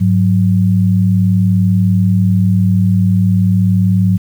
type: tone pair together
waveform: sine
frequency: 102.8 / 183.17 Hz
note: G#2 / F#3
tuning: -17 / -17 cents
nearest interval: minor seventh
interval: 1000 cents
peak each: -11 dBFS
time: 0-4.18 s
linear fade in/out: 20 ms
effects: 7-bit